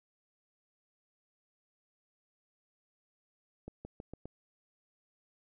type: accelerating click train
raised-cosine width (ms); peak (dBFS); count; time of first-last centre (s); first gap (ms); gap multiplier
2; -30; 5; 3.68-4.256; 170; 0.89
effects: none